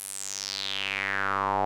square tone with band-pass filter sweep, 49 Hz, G1, in tune, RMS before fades -30 dBFS, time 0-1.65 s, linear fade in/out 0 ms, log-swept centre 11000 to 760 Hz, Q 4.5, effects none

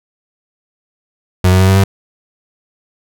35% pulse tone with pitch steps, 91.7 / 93.09 / 94.5 / 95.93 / 97.38 Hz, F#2 / F#2 / F#2 / G2 / G2, -15 / +11 / +37 / -37 / -11 cents, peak -5 dBFS, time 1.44-1.84 s, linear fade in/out 5 ms, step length 80 ms, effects none

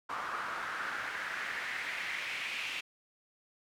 pink noise with band-pass filter sweep, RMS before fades -38 dBFS, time 0.09-2.81 s, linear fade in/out 10 ms, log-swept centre 1200 to 2600 Hz, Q 3.4, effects none

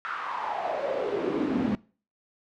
brown noise with high-pass filter sweep, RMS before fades -29 dBFS, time 0.05-1.75 s, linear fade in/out 0 ms, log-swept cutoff 1400 to 210 Hz, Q 5.1, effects noise-tail reverb RT60 0.4 s tail -22 dB re dry + low-pass 3000 Hz 12 dB/octave

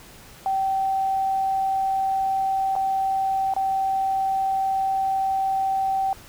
sine tone with dropouts, 773 Hz, G5, 24 cents flat, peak -20 dBFS, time 0.46-6.13 s, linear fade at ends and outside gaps 1 ms, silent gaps 2.754-2.762 / 3.538-3.564 s, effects pink hiss -46 dBFS RMS until 6.28 s

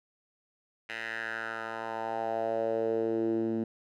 10% pulse tone with band-pass filter sweep, 112.9 Hz, A2, 45 cents sharp, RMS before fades -32 dBFS, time 0.89-3.64 s, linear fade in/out 5 ms, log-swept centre 2200 to 260 Hz, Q 3.6, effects none

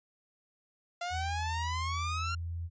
sawtooth exponential sweep, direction up, 688 to 1396.9 Hz, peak -30 dBFS, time 1.01-2.35 s, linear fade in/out 5 ms
sine tone with pitch glide, 82.41 to 84.68 Hz, E2 to E2, 0 to +47 cents, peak -34 dBFS, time 1.1-2.7 s, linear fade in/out 50 ms, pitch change +47 cents, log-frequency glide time 1.45-2.55 s
effects resampled to 16000 Hz

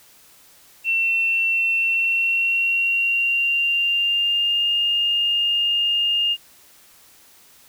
sine tone with pitch glide, 2701 to 2825 Hz, E7 to F7, +42 to +19 cents, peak -17 dBFS, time 0.84-6.37 s, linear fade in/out 50 ms, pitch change +77 cents, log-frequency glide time 1.8-4.71 s, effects white hiss -51 dBFS RMS until 7.68 s

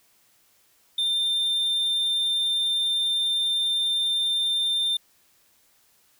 triangle tone, 3595 Hz, A7, 36 cents sharp, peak -20 dBFS, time 0.98-4.97 s, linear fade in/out 5 ms, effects white hiss -62 dBFS RMS until 6.19 s

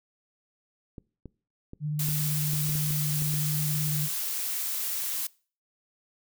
clicks, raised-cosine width 3 ms, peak -28 dBFS, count 10, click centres 0.982 / 1.257 / 1.734 / 2.087 / 2.534 / 2.693 / 2.754 / 2.907 / 3.221 / 3.34 s
sine tone with vibrato, 150 Hz, D3, 37 cents sharp, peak -27 dBFS, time 1.8-4.09 s, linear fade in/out 50 ms, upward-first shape square, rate 18 Hz, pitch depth 19 cents each way
blue noise, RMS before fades -31 dBFS, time 1.99-5.27 s, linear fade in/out 5 ms
effects noise-tail reverb RT60 0.4 s tail -23 dB re dry

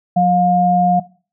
sine tone pair together, 181.2 / 710.7 Hz, F#3 / F5, -36 / +30 cents, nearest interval 2 octaves, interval 2366 cents, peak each -14 / -12 dBFS, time 0.16-1 s, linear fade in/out 10 ms, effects noise-tail reverb RT60 0.4 s tail -20 dB re dry

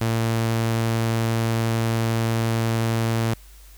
sawtooth tone, 113.9 Hz, A#2, 40 cents flat, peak -16 dBFS, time 0.01-3.34 s, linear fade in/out 5 ms, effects added 50 Hz sine -44 dBFS peak until 3.77 s + white hiss -52 dBFS RMS until 3.77 s

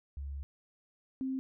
sine tone pair in turn, 69.8 / 263.5 Hz, C#2 / C4, +13 / +12 cents, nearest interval octave + major seventh, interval 2299 cents, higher second, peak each -37 / -32 dBFS, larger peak second, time 0.17-0.43 / 1.21-1.39 s, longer first, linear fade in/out 0 ms, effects none

